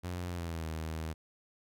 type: tone with pitch glide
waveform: sawtooth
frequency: 89 to 79.75 Hz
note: F2 to D#2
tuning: +33 to +43 cents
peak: -32 dBFS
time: 0.03-1.14 s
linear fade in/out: 20 ms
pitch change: -190 cents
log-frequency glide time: 0.28-0.66 s
effects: none